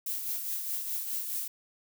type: noise with tremolo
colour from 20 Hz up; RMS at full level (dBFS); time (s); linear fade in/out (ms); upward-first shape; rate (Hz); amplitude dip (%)
violet; -32; 0.06-1.48; 5; triangle; 4.8; 50
effects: none